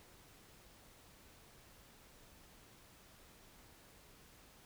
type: silence
effects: pink hiss -62 dBFS RMS until 4.65 s